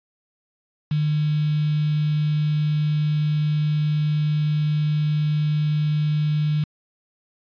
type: tone with quantisation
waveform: sine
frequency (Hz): 150.8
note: D3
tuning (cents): +46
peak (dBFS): -18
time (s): 0.91-6.64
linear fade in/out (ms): 5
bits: 6
effects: resampled to 11025 Hz